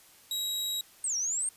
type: tone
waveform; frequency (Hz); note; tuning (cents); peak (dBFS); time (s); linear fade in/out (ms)
sawtooth; 3837; A#7; +49; -27; 0.31-0.81; 2
type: linear two-way sweep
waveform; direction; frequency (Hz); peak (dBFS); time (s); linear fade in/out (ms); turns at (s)
sine; down then up; 8760 to 5540 to 8760; -28; 1.04-1.49; 2; 1.17
effects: white hiss -57 dBFS RMS until 1.56 s + resampled to 32000 Hz